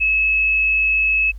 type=tone; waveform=sine; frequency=2587 Hz; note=E7; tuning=33 cents flat; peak=-14 dBFS; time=0-1.32 s; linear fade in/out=20 ms; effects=added 50 Hz sine -30 dBFS peak until 1.38 s + pink hiss -59 dBFS RMS until 1.38 s